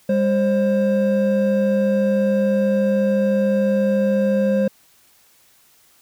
triangle tone pair together, 201.3 / 530 Hz, G3 / C5, +46 / +22 cents, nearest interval octave + perfect fourth, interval 1676 cents, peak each -16 dBFS, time 0.09-4.68 s, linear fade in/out 5 ms, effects white hiss -55 dBFS RMS until 6.01 s

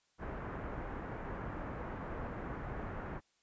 pink low-pass noise, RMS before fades -42 dBFS, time 0.18-3.21 s, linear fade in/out 50 ms, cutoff 1700 Hz, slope 24 dB/octave, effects white hiss -75 dBFS RMS until 3.42 s + resampled to 16000 Hz

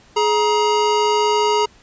square tone pair together, 421.4 / 946 Hz, G#4 / A#5, +25 / +25 cents, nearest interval octave + major second, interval 1400 cents, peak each -18 dBFS, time 0.16-1.66 s, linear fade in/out 10 ms, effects pink hiss -50 dBFS RMS until 1.82 s + resampled to 16000 Hz

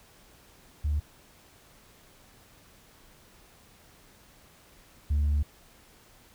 sine tone pair in turn, 74.2 / 73.31 Hz, D2 / D2, +18 / -3 cents, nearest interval unison, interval 21 cents, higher first, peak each -23 / -20 dBFS, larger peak second, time 0.84-1 / 5.1-5.43 s, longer second, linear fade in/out 10 ms, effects tanh soft clip ceiling -21 dBFS + pink hiss -57 dBFS RMS until 6.34 s

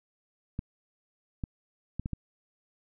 clicks, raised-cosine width 5 ms, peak -20 dBFS, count 5, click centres 0.591 / 1.438 / 1.996 / 2.059 / 2.133 s, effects none

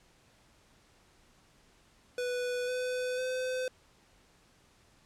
square tone with pitch steps, 493.9 / 502.2 / 510.7 Hz, B4 / B4 / C5, 0 / +29 / -42 cents, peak -32 dBFS, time 2.18-3.68 s, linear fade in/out 2 ms, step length 500 ms, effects pink hiss -64 dBFS RMS until 5.05 s + low-pass 9000 Hz 12 dB/octave

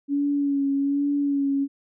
sine tone with vibrato, 281.5 Hz, C#4, 27 cents sharp, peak -20 dBFS, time 0.08-1.68 s, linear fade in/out 50 ms, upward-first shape sine, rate 1.2 Hz, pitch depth 29 cents each way, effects none

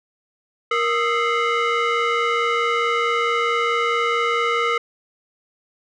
sine tone with frequency modulation, 384.2 Hz, G4, 35 cents flat, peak -15 dBFS, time 0.71-4.78 s, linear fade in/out 5 ms, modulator 853 Hz, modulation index 2.4, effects tanh soft clip ceiling -16 dBFS

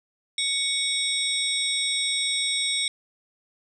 sine tone cluster, 2227 / 3449 / 3774 / 5500 / 8340 Hz, C#7 / A7 / A#7 / F8 / C9, +7 / -35 / +21 / -27 / -7 cents, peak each -30 / -32 / -26 / -33 / -30 dBFS, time 0.38-2.88 s, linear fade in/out 2 ms, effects none

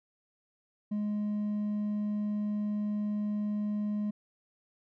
sine tone with hard clipping, 208.7 Hz, G#3, 9 cents sharp, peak -30 dBFS, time 0.91-4.11 s, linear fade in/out 10 ms, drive 2 dB, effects none

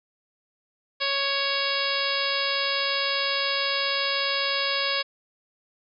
harmonic tone with a mistuned harmonic, 554.4 Hz, C#5, in tune, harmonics 1 / 2 / 3 / 4 / 5 / 6 / 7 / 8 / 9, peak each -32 / -32 / -32 / -32 / -32 / -32 / -32 / -32 / -32 dBFS, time 1-5.03 s, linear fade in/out 20 ms, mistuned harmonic 4, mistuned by +16 cents, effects none

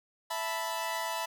sawtooth chord, E suspended fourth, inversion none, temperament equal, 659.3 / 880 / 987.8 Hz, E5 / A5 / B5, 0 / 0 / 0 cents, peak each -34 / -34 / -31 dBFS, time 0.3-1.26 s, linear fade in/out 10 ms, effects none

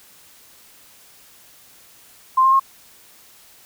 sine tone with pitch steps, 1046.5 / 1061.7 / 1077.2 Hz, C6 / C6 / C#6, 0 / +25 / -50 cents, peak -11 dBFS, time 2.37-2.598 s, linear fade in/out 10 ms, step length 76 ms, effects white hiss -49 dBFS RMS until 3.65 s

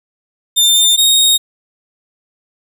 sawtooth tone pair in turn, 3602 / 3729 Hz, A7 / A#7, +40 / 0 cents, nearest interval minor second, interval 60 cents, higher second, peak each -5 dBFS, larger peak neither, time 0.56-0.97 / 0.97-1.38 s, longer neither, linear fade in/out 20 ms, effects none

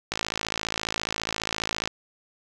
click train, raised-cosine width 0.2 ms, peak -9 dBFS, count 97, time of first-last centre 0.12-1.875 s, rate 54.7 Hz, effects none

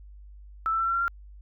sine tone with pitch steps, 1318.5 / 1331.5 / 1344.7 / 1357.9 / 1371.3 / 1384.9 Hz, E6 / E6 / E6 / F6 / F6 / F6, 0 / +17 / +34 / -49 / -32 / -15 cents, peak -23 dBFS, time 0.66-1.08 s, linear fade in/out 0 ms, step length 70 ms, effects added 50 Hz sine -44 dBFS peak until 1.41 s

